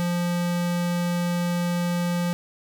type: tone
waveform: square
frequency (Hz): 174.61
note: F3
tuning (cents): 0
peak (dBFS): -23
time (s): 0-2.33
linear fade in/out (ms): 0
effects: none